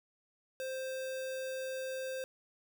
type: tone with sample-and-hold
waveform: sine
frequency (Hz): 523.3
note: C5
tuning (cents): 0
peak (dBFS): -36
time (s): 0.6-2.24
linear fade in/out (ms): 0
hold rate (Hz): 2100
effects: none